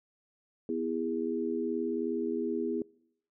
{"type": "chord", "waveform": "sine", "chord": "E major", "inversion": "second", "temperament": "equal with one note detuned", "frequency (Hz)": [246.9, 329.6, 408.6], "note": ["B3", "E4", "G#4"], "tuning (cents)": [0, 0, -28], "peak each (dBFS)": -34, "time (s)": [0.69, 2.82], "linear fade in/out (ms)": 2, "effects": ["noise-tail reverb RT60 0.8 s tail -26 dB re dry"]}